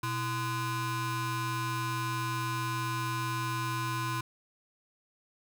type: ring-modulated tone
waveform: 35% pulse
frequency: 452.3 Hz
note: A4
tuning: 48 cents sharp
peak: -26 dBFS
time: 0.03-4.21 s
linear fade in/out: 5 ms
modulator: 575 Hz
effects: none